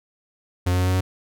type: tone with pitch steps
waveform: 45% pulse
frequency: 90 / 90.73 / 91.47 / 92.21 / 92.96 Hz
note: F#2 / F#2 / F#2 / F#2 / F#2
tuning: -47 / -33 / -19 / -5 / +9 cents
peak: -18 dBFS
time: 0.66-1.01 s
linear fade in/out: 10 ms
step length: 70 ms
effects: none